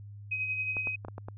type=tone with tremolo; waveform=sine; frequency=2525 Hz; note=D#7; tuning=25 cents sharp; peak=-28 dBFS; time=0.31-0.96 s; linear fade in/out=10 ms; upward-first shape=sine; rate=11 Hz; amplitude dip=45%
type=clicks; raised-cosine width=1 ms; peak=-26 dBFS; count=6; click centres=0.768 / 0.872 / 1.049 / 1.084 / 1.181 / 1.285 s
effects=added 102 Hz sine -43 dBFS peak until 1.37 s